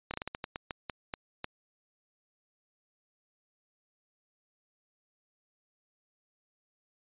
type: slowing click train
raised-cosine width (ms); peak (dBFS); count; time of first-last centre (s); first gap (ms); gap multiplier
0.3; -19; 12; 0.11-1.444; 28; 1.27
effects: resampled to 8000 Hz